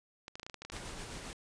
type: clicks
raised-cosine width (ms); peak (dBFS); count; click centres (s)
0.2; -27; 11; 0.281 / 0.355 / 0.397 / 0.431 / 0.465 / 0.498 / 0.543 / 0.62 / 0.65 / 0.7 / 0.766
type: noise with tremolo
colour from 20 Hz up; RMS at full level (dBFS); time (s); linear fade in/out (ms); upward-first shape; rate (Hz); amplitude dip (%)
pink; -43; 0.72-1.33; 0; sine; 7.6; 30
effects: resampled to 22050 Hz